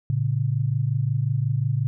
sine tone pair together, 114 / 139.57 Hz, A#2 / C#3, -38 / +12 cents, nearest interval major third, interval 350 cents, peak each -23 dBFS, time 0.1-1.87 s, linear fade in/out 0 ms, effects none

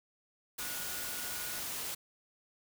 sine tone in noise, 1454 Hz, F#6, 31 cents flat, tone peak -48 dBFS, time 0.59-1.6 s, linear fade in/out 10 ms, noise white, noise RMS -39 dBFS, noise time 0.58-1.95 s, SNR -12 dB, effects none

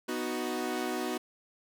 sawtooth chord, B major, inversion none, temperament equal, 246.9 / 311.1 / 370 Hz, B3 / D#4 / F#4, 0 / 0 / 0 cents, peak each -32 / -33 / -31 dBFS, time 0.08-1.18 s, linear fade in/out 10 ms, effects none

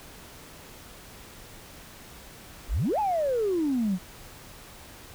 sine exponential two-way sweep, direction up then down, 33 to 880 to 173.3 Hz, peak -22 dBFS, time 2.68-3.99 s, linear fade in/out 50 ms, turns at 2.99 s, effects tanh soft clip ceiling -19 dBFS + pink hiss -47 dBFS RMS until 5.14 s

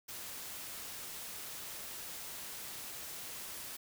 white noise, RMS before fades -45 dBFS, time 0.08-3.77 s, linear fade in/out 10 ms, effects none

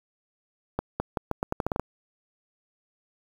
accelerating click train, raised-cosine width 1 ms, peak -12 dBFS, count 11, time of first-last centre 0.79-1.796 s, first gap 210 ms, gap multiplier 0.82, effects 7-bit

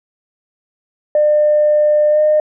sine tone with pitch glide, 600 to 609.1 Hz, D5 to D#5, +37 to -37 cents, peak -8 dBFS, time 1.15-2.4 s, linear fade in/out 2 ms, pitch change +26 cents, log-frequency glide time 2.1-2.2 s, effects tanh soft clip ceiling -4 dBFS

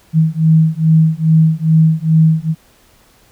sine beating tone pair, 158.5 / 160.9 Hz, D#3 / E3, +32 / -42 cents, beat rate 2.4 Hz, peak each -11 dBFS, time 0.13-2.55 s, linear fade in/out 50 ms, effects pink hiss -50 dBFS RMS until 3.31 s

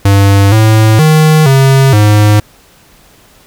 square tone with pitch steps, 99.3 / 109.6 / 155.8 / 134.9 / 105.1 Hz, G2 / A2 / D#3 / C#3 / G#2, +23 / -6 / +3 / -47 / +21 cents, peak -4 dBFS, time 0.05-2.4 s, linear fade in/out 5 ms, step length 470 ms, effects pink hiss -43 dBFS RMS until 3.46 s

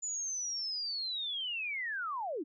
sine linear sweep, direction down, 7040 to 257.3 Hz, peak -34 dBFS, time 0.02-2.44 s, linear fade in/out 20 ms, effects none

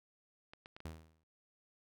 clicks, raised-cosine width 0.3 ms, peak -35 dBFS, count 4, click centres 0.535 / 0.659 / 0.765 / 0.804 s
sawtooth tone with exponential decay, 80 Hz, D#2, 49 cents sharp, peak -37 dBFS, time 0.85-1.24 s, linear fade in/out 5 ms, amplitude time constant 83 ms
effects none

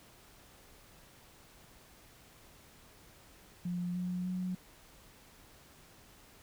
sine tone with pitch steps, 176.9 / 179.99 / 183.14 Hz, F3 / F#3 / F#3, +23 / -48 / -17 cents, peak -33 dBFS, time 3.65-4.55 s, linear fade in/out 5 ms, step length 300 ms, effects pink hiss -59 dBFS RMS until 6.42 s

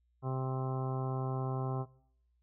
harmonic tone, 131 Hz, C3, 2 cents sharp, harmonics 1 / 2 / 3 / 4 / 5 / 6 / 7 / 8 / 9 / 10, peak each -33 / -44 / -42 / -48 / -46 / -44 / -56 / -45 / -57 / -51 dBFS, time 0.22-1.86 s, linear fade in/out 50 ms, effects noise-tail reverb RT60 0.7 s tail -22 dB re dry + added 60 Hz sine -70 dBFS peak until 2.42 s

